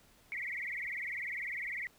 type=tone with vibrato; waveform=sine; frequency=2093 Hz; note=C7; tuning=in tune; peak=-36 dBFS; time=0.32-1.87 s; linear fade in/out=0 ms; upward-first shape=triangle; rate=20 Hz; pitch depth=210 cents each way; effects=pink hiss -64 dBFS RMS until 1.98 s